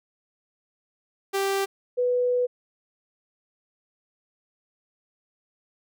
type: tone pair in turn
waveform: sawtooth / sine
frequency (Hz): 392 / 493.9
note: G4 / B4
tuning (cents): 0 / 0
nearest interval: major third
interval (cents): 400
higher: second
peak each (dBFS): -19 / -20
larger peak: first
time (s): 1.33-1.66 / 1.97-2.47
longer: second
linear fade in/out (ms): 20
effects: none